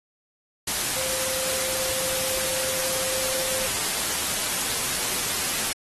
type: tone in noise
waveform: sine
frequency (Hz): 523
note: C5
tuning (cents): -1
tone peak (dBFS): -33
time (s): 0.96-3.67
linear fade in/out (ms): 5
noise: white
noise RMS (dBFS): -26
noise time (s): 0.67-5.73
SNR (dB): -10
effects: AAC 32 kbps